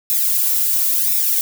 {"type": "noise with flanger", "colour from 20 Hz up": "violet", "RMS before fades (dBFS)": -17, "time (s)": [0.1, 1.41], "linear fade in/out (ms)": 0, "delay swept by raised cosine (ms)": [0.65, 2.65], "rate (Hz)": 0.97, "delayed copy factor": -0.75, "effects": []}